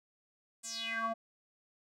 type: tone with band-pass filter sweep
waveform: square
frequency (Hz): 227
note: A#3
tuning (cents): -46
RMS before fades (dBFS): -37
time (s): 0.63-1.14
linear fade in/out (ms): 20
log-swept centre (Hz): 8400 to 730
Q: 5.8
effects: none